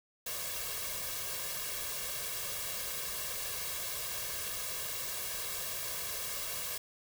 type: noise with comb filter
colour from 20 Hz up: white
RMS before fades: -38 dBFS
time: 0.26-6.78 s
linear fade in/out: 5 ms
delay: 1.8 ms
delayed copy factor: +0.8
effects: none